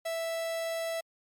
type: tone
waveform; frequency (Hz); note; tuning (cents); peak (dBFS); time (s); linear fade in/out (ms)
45% pulse; 659.3; E5; 0; -31; 0.05-1.01; 10
effects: MP3 64 kbps